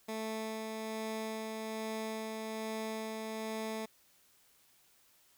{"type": "tone with tremolo", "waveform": "15% pulse", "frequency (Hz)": 220, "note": "A3", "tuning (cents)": 0, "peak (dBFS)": -30, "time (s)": [0.08, 3.86], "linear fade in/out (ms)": 10, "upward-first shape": "sine", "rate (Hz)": 1.2, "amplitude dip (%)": 25, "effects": ["white hiss -67 dBFS RMS until 5.37 s"]}